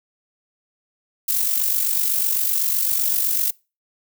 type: noise with amplitude modulation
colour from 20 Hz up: violet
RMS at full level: -18 dBFS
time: 1.28-3.51 s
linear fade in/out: 10 ms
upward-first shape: sine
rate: 47.9 Hz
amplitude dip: 55%
effects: noise-tail reverb RT60 0.3 s tail -25 dB re dry